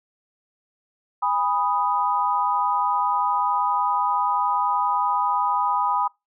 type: chord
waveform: sine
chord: G# minor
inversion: none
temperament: equal with one note detuned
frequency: 817.3 / 987.8 / 1244.5 Hz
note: G#5 / B5 / D#6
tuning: -28 / 0 / 0 cents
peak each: -25 / -22 / -25 dBFS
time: 1.22-6.08 s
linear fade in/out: 10 ms
effects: noise-tail reverb RT60 0.2 s tail -24 dB re dry